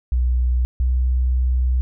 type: tone pair in turn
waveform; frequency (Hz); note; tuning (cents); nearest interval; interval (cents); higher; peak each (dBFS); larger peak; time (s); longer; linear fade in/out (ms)
sine; 61.74 / 62.93; B1 / B1; 0 / +33; unison; 33; second; -15; neither; 0.12-0.65 / 0.8-1.81; second; 0
effects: none